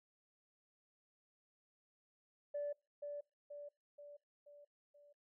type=tone with echo; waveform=sine; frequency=581 Hz; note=D5; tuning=19 cents flat; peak=-37 dBFS; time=2.54-2.73 s; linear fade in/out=10 ms; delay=480 ms; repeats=5; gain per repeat=-5 dB; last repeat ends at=5.13 s; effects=noise-tail reverb RT60 0.3 s tail -26 dB re dry + tanh soft clip ceiling -34 dBFS